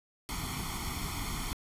pink noise with comb filter, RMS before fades -36 dBFS, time 0.29-1.53 s, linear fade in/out 0 ms, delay 0.91 ms, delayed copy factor +0.85, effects resampled to 32000 Hz

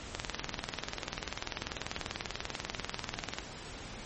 click train, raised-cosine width 0.2 ms, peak -16 dBFS, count 67, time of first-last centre 0.15-3.385 s, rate 20.4 Hz, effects pink hiss -45 dBFS RMS until 4.05 s + MP3 32 kbps

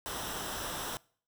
pink noise with comb filter, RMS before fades -38 dBFS, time 0.06-0.97 s, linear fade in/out 0 ms, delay 0.44 ms, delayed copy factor -0.6, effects noise-tail reverb RT60 0.5 s tail -24 dB re dry

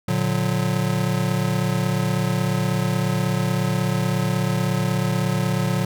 square chord, Bb augmented, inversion none, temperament just, 116.54 / 145.68 / 182.1 Hz, Bb2 / D3 / F#3, 0 / -14 / -27 cents, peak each -25 / -25 / -24 dBFS, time 0.08-5.85 s, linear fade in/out 5 ms, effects none

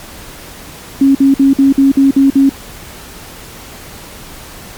sine tone bursts, 273.2 Hz, C#4, 25 cents flat, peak -4 dBFS, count 8, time 1.01-2.494 s, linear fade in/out 5 ms, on 140 ms, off 52 ms, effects pink hiss -32 dBFS RMS until 4.77 s + MP3 96 kbps

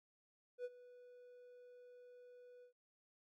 triangle tone with ADSR envelope, 492.6 Hz, B4, 5 cents flat, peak -38 dBFS, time 0.58-2.73 s, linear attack 66 ms, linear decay 40 ms, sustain -18 dB, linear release 100 ms, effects none

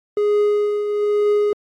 triangle tone with tremolo, 415.3 Hz, G#4, in tune, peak -11 dBFS, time 0.17-1.53 s, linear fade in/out 2 ms, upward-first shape triangle, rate 1.1 Hz, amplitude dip 55%, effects AAC 48 kbps

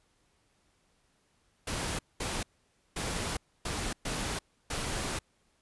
pink noise bursts at uneven times, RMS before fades -34 dBFS, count 6, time 1.67-1.99 / 2.2-2.43 / 2.96-3.37 / 3.65-3.93 / 4.05-4.39 / 4.7-5.19 s, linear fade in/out 5 ms, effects pink hiss -71 dBFS RMS until 5.61 s + resampled to 24000 Hz

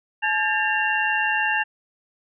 sine tone cluster, 857 / 1614 / 1793 / 2763 Hz, A5 / G#6 / A6 / F7, -46 / -50 / +32 / -19 cents, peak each -25 dBFS, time 0.22-1.64 s, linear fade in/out 20 ms, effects none

